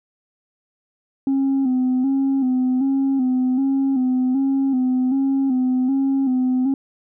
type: tone with vibrato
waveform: sine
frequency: 263 Hz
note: C4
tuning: 9 cents sharp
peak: -14 dBFS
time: 1.27-6.74 s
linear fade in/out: 2 ms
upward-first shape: square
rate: 1.3 Hz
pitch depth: 54 cents each way
effects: tanh soft clip ceiling -14 dBFS